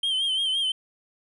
triangle tone with vibrato, 3141 Hz, G7, 3 cents sharp, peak -21 dBFS, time 0.03-0.72 s, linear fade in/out 5 ms, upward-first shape sine, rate 5.8 Hz, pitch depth 60 cents each way, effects resampled to 24000 Hz

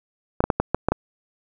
clicks, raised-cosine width 1 ms, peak -4 dBFS, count 7, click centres 0.405 / 0.44 / 0.502 / 0.6 / 0.746 / 0.886 / 0.92 s, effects none

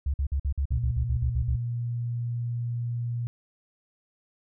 sine tone bursts, 69.3 Hz, C#2, in tune, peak -23 dBFS, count 12, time 0.06-1.558 s, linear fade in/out 5 ms, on 79 ms, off 50 ms
sine tone, 119.1 Hz, A#2, 38 cents sharp, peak -27 dBFS, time 0.72-3.27 s, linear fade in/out 0 ms
effects none

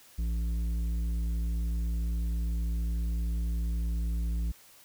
sine tone with tanh clipping, 56.9 Hz, A#1, 41 cents flat, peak -29 dBFS, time 0.18-4.52 s, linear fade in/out 10 ms, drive 9 dB, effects white hiss -56 dBFS RMS until 4.84 s

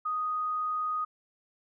sine tone, 1244.5 Hz, D#6, in tune, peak -28 dBFS, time 0.05-1.05 s, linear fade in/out 10 ms, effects none

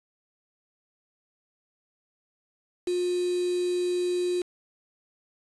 sine tone with quantisation, 357 Hz, F4, 38 cents sharp, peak -24 dBFS, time 2.87-4.42 s, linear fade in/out 5 ms, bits 6, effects resampled to 24000 Hz

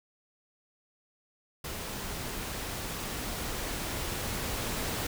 pink noise with level ramp, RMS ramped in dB -38 to -33 dBFS, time 1.64-5.07 s, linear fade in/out 5 ms, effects none

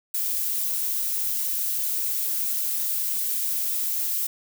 violet noise, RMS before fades -26 dBFS, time 0.14-4.27 s, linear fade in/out 5 ms, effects none

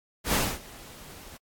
pink noise with ADSR envelope, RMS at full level -23 dBFS, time 0.24-1.37 s, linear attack 94 ms, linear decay 250 ms, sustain -23 dB, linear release 4 ms, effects AAC 64 kbps

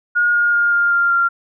sine tone with pitch steps, 1434 / 1424.1 / 1414.3 / 1404.5 / 1394.8 / 1385.2 Hz, F6 / F6 / F6 / F6 / F6 / F6, +45 / +33 / +21 / +9 / -3 / -15 cents, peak -12 dBFS, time 0.15-1.29 s, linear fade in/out 20 ms, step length 190 ms, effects none

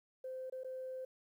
sine tone with dropouts, 518 Hz, C5, 17 cents flat, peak -40 dBFS, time 0.24-1.05 s, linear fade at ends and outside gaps 5 ms, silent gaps 0.499-0.523 / 0.635-0.645 s, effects tanh soft clip ceiling -36 dBFS + 12-bit

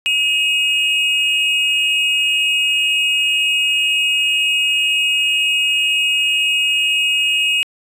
triangle tone pair together, 2544 / 2858 Hz, D#7 / F7, +38 / +39 cents, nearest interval major second, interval 201 cents, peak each -15 dBFS, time 0.06-7.63 s, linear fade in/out 0 ms, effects resampled to 32000 Hz

